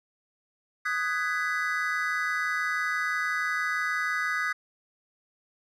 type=chord; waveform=triangle; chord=G# minor seventh; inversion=second; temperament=just; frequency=1245.9 / 1495.1 / 1661.2 / 1993.5 Hz; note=D#6 / F#6 / G#6 / B6; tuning=+2 / +18 / 0 / +16 cents; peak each=-30 dBFS; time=0.85-4.53 s; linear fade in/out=10 ms; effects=none